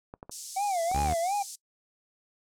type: clicks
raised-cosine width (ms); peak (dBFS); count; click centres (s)
1; -27; 5; 0.139 / 0.229 / 0.295 / 0.915 / 0.982
type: band-pass noise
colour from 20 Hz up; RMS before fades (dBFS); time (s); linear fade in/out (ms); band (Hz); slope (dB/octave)
pink; -42; 0.31-1.56; 10; 5500 to 9800; 24
type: tone with vibrato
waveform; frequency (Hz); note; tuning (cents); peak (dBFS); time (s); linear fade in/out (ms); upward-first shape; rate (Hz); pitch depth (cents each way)
triangle; 740; F#5; 0; -24; 0.56-1.43; 10; sine; 2.8; 190
type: linear sweep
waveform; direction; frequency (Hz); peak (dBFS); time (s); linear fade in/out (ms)
sawtooth; up; 68 to 79.8; -25; 0.94-1.14; 10
effects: noise-tail reverb RT60 0.1 s tail -22 dB re dry